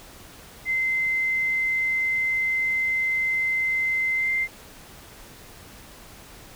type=tone with pitch glide; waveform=sine; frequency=2070 to 2088 Hz; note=C7 to C7; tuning=-19 to -4 cents; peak=-21 dBFS; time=0.65-4.48 s; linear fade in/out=50 ms; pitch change=+15 cents; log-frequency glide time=4.14-4.3 s; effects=pink hiss -46 dBFS RMS until 6.55 s